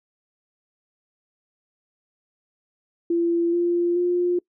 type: tone with pitch steps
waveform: sine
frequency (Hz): 340 / 346.7 / 353.6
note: F4 / F4 / F4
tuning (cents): -46 / -13 / +22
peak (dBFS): -18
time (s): 3.1-4.39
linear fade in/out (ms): 5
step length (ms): 430
effects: noise-tail reverb RT60 0.1 s tail -24 dB re dry